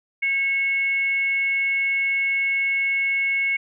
sine tone with frequency modulation, 2196 Hz, C#7, 17 cents flat, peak -19 dBFS, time 0.22-3.57 s, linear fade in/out 10 ms, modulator 579 Hz, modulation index 0.26, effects none

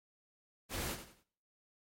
pink noise with echo, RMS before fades -39 dBFS, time 0.69-0.97 s, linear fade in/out 50 ms, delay 92 ms, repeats 3, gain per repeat -10 dB, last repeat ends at 1.246 s, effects noise-tail reverb RT60 0.6 s tail -22 dB re dry + MP3 64 kbps

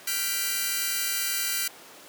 5% pulse chord, G dominant seventh, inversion third, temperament equal with one note detuned, 1396.9 / 1552.7 / 1975.5 / 2349 Hz, F6 / G6 / B6 / D7, 0 / -17 / 0 / 0 cents, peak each -21 dBFS, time 0.07-1.68 s, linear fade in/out 5 ms, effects pink hiss -47 dBFS RMS until 2.08 s + high-pass 300 Hz 12 dB/octave

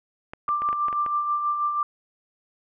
clicks, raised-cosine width 0.5 ms, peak -21 dBFS, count 8, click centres 0.335 / 0.489 / 0.62 / 0.689 / 0.729 / 0.884 / 0.928 / 1.063 s
sine tone with tremolo, 1182 Hz, D6, 11 cents sharp, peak -20 dBFS, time 0.48-1.83 s, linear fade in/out 2 ms, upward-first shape sine, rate 6.2 Hz, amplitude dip 45%
effects none

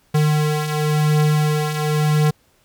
square beating tone pair, 150.8 / 151.74 Hz, D3 / D#3, +46 / -43 cents, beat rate 0.94 Hz, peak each -23 / -17 dBFS, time 0.14-2.31 s, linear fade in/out 10 ms, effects pink hiss -59 dBFS RMS until 2.64 s

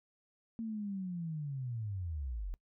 sine linear sweep, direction down, 230 to 39.61 Hz, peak -36 dBFS, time 0.59-2.54 s, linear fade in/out 0 ms, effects noise-tail reverb RT60 0.1 s tail -23 dB re dry

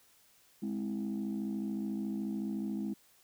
sine chord, Ab augmented, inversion none, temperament equal with one note detuned, 207.7 / 261.6 / 326.6 Hz, Ab3 / C4 / E4, 0 / 0 / -16 cents, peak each -34 / -39 / -39 dBFS, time 0.62-2.94 s, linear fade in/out 10 ms, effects tanh soft clip ceiling -28 dBFS + white hiss -65 dBFS RMS until 3.23 s

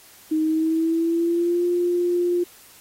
sine tone with pitch glide, 313.1 to 351.4 Hz, D#4 to F4, +11 to +11 cents, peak -18 dBFS, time 0.31-2.44 s, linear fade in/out 10 ms, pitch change +200 cents, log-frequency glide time 0.41-1.66 s, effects white hiss -49 dBFS RMS until 2.8 s + AAC 48 kbps

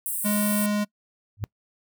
pink high-pass noise, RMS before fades -29 dBFS, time 0.06-0.66 s, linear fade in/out 0 ms, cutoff 8100 Hz, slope 96 dB/octave
square tone, 207.7 Hz, G#3, in tune, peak -23 dBFS, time 0.24-0.85 s, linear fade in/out 20 ms
sine tone with exponential growth, 103 Hz, G#2, 14 cents flat, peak -20 dBFS, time 1.37-1.44 s, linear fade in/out 0 ms, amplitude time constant 15 ms
effects noise-tail reverb RT60 0.1 s tail -24 dB re dry

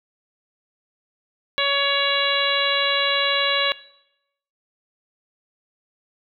harmonic tone, 561 Hz, C#5, 21 cents sharp, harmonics 1 / 2 / 3 / 4 / 5 / 6 / 7, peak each -26 / -26 / -26 / -26 / -26 / -26 / -26 dBFS, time 1.58-3.72 s, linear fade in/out 0 ms, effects noise-tail reverb RT60 0.8 s tail -19 dB re dry

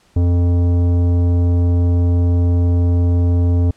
sine tone with tanh clipping, 87.4 Hz, F2, 2 cents sharp, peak -13 dBFS, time 0.16-3.71 s, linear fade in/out 5 ms, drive 13 dB, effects pink hiss -55 dBFS RMS until 3.76 s + low-pass 9000 Hz 12 dB/octave

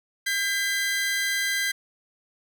sawtooth tone pair together, 1600 / 2016 Hz, G6 / B6, +35 / +35 cents, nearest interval major third, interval 400 cents, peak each -23 dBFS, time 0.26-1.72 s, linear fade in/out 10 ms, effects none

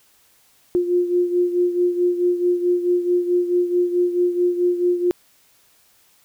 sine beating tone pair, 353.4 / 358 Hz, F4 / F4, +21 / +43 cents, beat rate 4.6 Hz, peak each -17 / -23 dBFS, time 0.75-5.11 s, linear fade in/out 0 ms, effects white hiss -57 dBFS RMS until 6.24 s

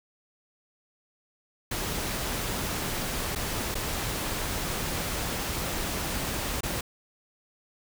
pink noise with dropouts, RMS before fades -31 dBFS, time 1.71-6.81 s, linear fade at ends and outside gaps 5 ms, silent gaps 3.351-3.358 / 3.745-3.752 / 6.608-6.632 s, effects none

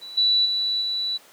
sine tone with level steps, 3951 Hz, B7, in tune, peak -35 / -16 / -21 / -23 dBFS, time 0.01-1.18 s, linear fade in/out 20 ms, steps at 0.17 / 0.45 / 0.81 s, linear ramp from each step 10 ms, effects pink hiss -50 dBFS RMS until 1.32 s + high-pass 400 Hz 12 dB/octave

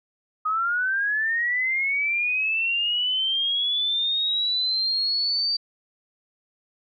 sine linear sweep, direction up, 1244.5 to 4654 Hz, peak -21 dBFS, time 0.45-5.57 s, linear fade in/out 10 ms, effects none

